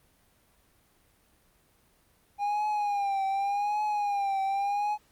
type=tone with vibrato; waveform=triangle; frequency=810 Hz; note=G#5; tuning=43 cents flat; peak=-24 dBFS; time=2.38-4.98 s; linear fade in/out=50 ms; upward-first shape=triangle; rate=0.86 Hz; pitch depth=82 cents each way; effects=pink hiss -65 dBFS RMS until 5.11 s + Opus 32 kbps